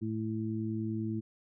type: harmonic tone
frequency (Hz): 110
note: A2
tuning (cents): 0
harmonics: 1 / 2 / 3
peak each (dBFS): -36 / -35 / -37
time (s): 0.01-1.21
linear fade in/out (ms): 20
effects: none